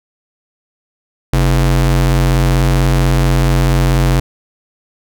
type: ring-modulated tone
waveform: square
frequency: 92.5 Hz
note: F#2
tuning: in tune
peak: -7 dBFS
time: 1.33-4.2 s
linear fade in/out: 5 ms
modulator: 42.2 Hz
effects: none